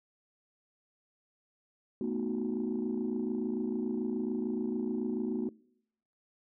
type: chord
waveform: sine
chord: B dominant seventh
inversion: third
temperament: equal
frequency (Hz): 220 / 246.9 / 311.1 / 370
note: A3 / B3 / D#4 / F#4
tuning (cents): 0 / 0 / 0 / 0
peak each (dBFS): -35 / -34 / -38 / -35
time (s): 2.01-5.49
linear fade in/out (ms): 2
effects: noise-tail reverb RT60 0.8 s tail -25 dB re dry + tanh soft clip ceiling -24 dBFS